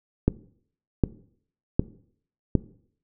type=click train; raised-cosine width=3 ms; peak=-5 dBFS; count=4; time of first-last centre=0.28-2.553 s; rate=1.32 Hz; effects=noise-tail reverb RT60 0.6 s tail -19 dB re dry